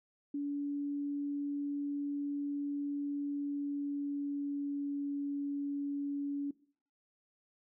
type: tone with pitch glide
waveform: sine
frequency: 286.1 to 283.8 Hz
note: D4 to C#4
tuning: -45 to +41 cents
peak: -33 dBFS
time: 0.34-6.51 s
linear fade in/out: 5 ms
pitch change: -14 cents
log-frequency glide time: 3.2-5.13 s
effects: noise-tail reverb RT60 0.5 s tail -20 dB re dry